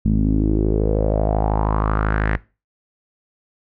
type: tone with low-pass filter sweep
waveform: sawtooth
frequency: 52.8 Hz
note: G#1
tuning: 29 cents sharp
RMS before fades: -18 dBFS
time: 0.05-2.37 s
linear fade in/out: 5 ms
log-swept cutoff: 210 to 1900 Hz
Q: 4.5
effects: noise-tail reverb RT60 0.3 s tail -21 dB re dry